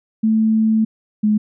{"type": "tone pair in turn", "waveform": "sine", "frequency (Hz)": [220, 212.1], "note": ["A3", "G#3"], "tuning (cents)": [0, 37], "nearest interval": "minor second", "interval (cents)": 63, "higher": "first", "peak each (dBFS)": -12, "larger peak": "neither", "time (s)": [[0.23, 0.85], [1.23, 1.38]], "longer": "first", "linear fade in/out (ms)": 10, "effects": []}